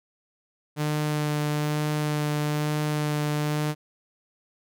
sawtooth tone with vibrato, 150 Hz, D3, 37 cents sharp, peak -20 dBFS, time 0.76-3.75 s, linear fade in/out 50 ms, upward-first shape sine, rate 1.1 Hz, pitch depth 11 cents each way, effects none

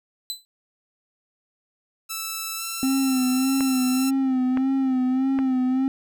sawtooth tone with exponential decay, 4016 Hz, B7, 28 cents sharp, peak -22 dBFS, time 0.3-0.45 s, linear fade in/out 0 ms, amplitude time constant 32 ms
5% pulse tone with pitch glide, 1318.5 to 1342.3 Hz, E6 to E6, 0 to +31 cents, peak -17 dBFS, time 2.09-4.11 s, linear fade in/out 20 ms, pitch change +31 cents, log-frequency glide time 2.56-2.64 s
triangle tone with vibrato, 261.6 Hz, C4, in tune, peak -17 dBFS, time 2.83-5.88 s, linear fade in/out 0 ms, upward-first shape sine, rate 1.7 Hz, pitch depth 52 cents each way
clicks, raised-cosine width 0.5 ms, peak -15 dBFS, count 3, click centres 3.607 / 4.573 / 5.389 s
effects none

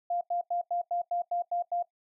sine tone bursts, 698.5 Hz, F5, in tune, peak -27 dBFS, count 9, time 0.1-1.826 s, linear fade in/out 5 ms, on 110 ms, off 92 ms, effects noise-tail reverb RT60 0.1 s tail -17 dB re dry

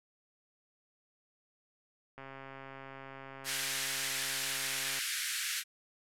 click train, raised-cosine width 0.5 ms, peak -32 dBFS, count 380, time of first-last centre 2.18-4.987 s, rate 135 Hz
pink band-pass noise, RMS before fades -36 dBFS, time 3.44-5.64 s, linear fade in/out 50 ms, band 1500 to 13000 Hz, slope 48 dB/octave
effects none

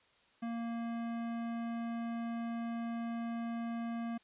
sine tone with tanh clipping, 232.1 Hz, A#3, 7 cents flat, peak -38 dBFS, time 0.42-4.18 s, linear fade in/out 10 ms, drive 18 dB, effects white hiss -68 dBFS RMS until 4.23 s + resampled to 8000 Hz

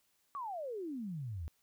sine exponential sweep, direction down, 1168 to 72.7 Hz, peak -38 dBFS, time 0.35-1.48 s, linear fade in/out 0 ms, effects white hiss -75 dBFS RMS until 1.62 s

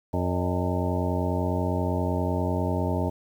harmonic tone with a mistuned harmonic, 90.1 Hz, F#2, 45 cents flat, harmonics 1 / 2 / 3 / 4 / 5 / 6 / 7 / 9 / 10, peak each -27 / -31 / -31 / -34 / -35 / -36 / -33 / -38 / -35 dBFS, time 0.13-3.1 s, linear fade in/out 10 ms, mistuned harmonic 6, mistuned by +110 cents, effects 9-bit

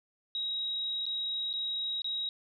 sine tone with dropouts, 3816 Hz, A#7, 40 cents sharp, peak -31 dBFS, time 0.35-2.29 s, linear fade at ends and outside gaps 1 ms, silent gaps 1.056-1.064 / 1.53-1.537 / 2.019-2.044 s, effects none

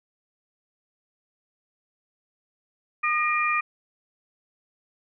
sine tone cluster, 1219 / 1881 / 2405 Hz, D#6 / A#6 / D7, -36 / +15 / +41 cents, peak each -24 / -29 / -25 dBFS, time 3.03-3.61 s, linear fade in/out 10 ms, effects none

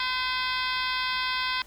harmonic tone with a mistuned harmonic, 510 Hz, C5, 44 cents flat, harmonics 2 / 3 / 4 / 5 / 6 / 7 / 8 / 9 / 10, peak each -31 / -33 / -34 / -35 / -36 / -36 / -37 / -38 / -38 dBFS, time 0-1.62 s, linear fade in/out 2 ms, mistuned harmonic 6, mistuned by +89 cents, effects added 50 Hz sine -53 dBFS peak until 1.66 s + pink hiss -53 dBFS RMS until 1.66 s

